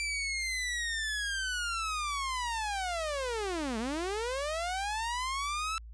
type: linear two-way sweep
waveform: sawtooth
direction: down then up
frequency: 2349 to 212.5 to 1328 Hz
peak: -28 dBFS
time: 0-5.78 s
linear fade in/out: 0 ms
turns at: 3.78 s
effects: added 56 Hz sine -44 dBFS peak until 5.93 s + resampled to 22050 Hz